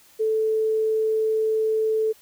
sine tone, 438.4 Hz, A4, 6 cents flat, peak -19 dBFS, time 0.19-2.13 s, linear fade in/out 20 ms, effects white hiss -54 dBFS RMS until 2.21 s

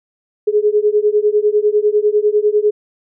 sine beating tone pair, 414.9 / 424.9 Hz, G#4 / G#4, -2 / +40 cents, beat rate 10 Hz, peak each -14 dBFS, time 0.47-2.71 s, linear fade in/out 10 ms, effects none

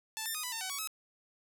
5% pulse tone with pitch steps, 880 / 1793 / 1242 / 992 / 904 / 754 / 1123 / 1286 Hz, A5 / A6 / D#6 / B5 / A5 / F#5 / C#6 / E6, 0 / +32 / -3 / +7 / +47 / +32 / +22 / -43 cents, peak -24 dBFS, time 0.17-0.874 s, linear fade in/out 0 ms, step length 88 ms, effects none

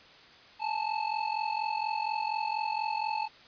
square ring-modulated tone, 871 Hz, A5, 18 cents flat, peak -27 dBFS, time 0.59-3.29 s, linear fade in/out 50 ms, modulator 22.1 Hz, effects white hiss -54 dBFS RMS until 3.47 s + resampled to 11025 Hz

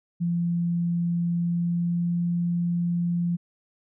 sine tone with pitch glide, 171.7 to 172.89 Hz, F3 to F3, -29 to -17 cents, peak -22 dBFS, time 0.2-3.37 s, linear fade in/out 20 ms, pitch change +12 cents, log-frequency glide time 1.35-2.2 s, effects none

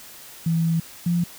sine tone pair in turn, 164.81 / 172.8 Hz, E3 / F3, 0 / -18 cents, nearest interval minor second, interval 82 cents, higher second, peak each -18 dBFS, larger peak neither, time 0.46-0.8 / 1.06-1.24 s, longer first, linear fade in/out 5 ms, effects white hiss -43 dBFS RMS until 1.38 s

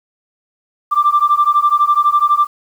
sine beating tone pair, 1174.7 / 1186.7 Hz, D6 / D6, 0 / +18 cents, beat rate 12 Hz, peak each -12 dBFS, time 0.91-2.47 s, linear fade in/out 20 ms, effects tanh soft clip ceiling -3 dBFS + 7-bit

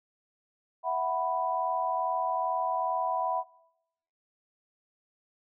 sine chord, E suspended second, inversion none, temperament just, 659.3 / 741.7 / 988.9 Hz, E5 / F#5 / B5, 0 / +4 / +2 cents, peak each -32 / -31 / -30 dBFS, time 0.83-3.44 s, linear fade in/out 50 ms, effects noise-tail reverb RT60 0.8 s tail -21 dB re dry

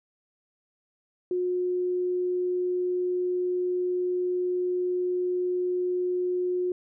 sine tone, 360.9 Hz, F#4, 43 cents flat, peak -24 dBFS, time 1.31-6.72 s, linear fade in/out 2 ms, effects none

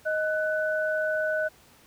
sine tone pair together, 624.1 / 1493 Hz, D#5 / F#6, +5 / +15 cents, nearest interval octave + minor third, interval 1510 cents, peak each -26 / -28 dBFS, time 0.05-1.49 s, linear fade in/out 20 ms, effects pink hiss -56 dBFS RMS until 1.86 s + high-pass 60 Hz 12 dB/octave

